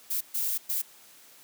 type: noise bursts at uneven times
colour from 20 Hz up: violet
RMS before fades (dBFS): -29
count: 3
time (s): 0.1-0.21 / 0.34-0.58 / 0.69-0.82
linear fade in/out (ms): 10
effects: white hiss -54 dBFS RMS until 1.43 s + high-pass 150 Hz 12 dB/octave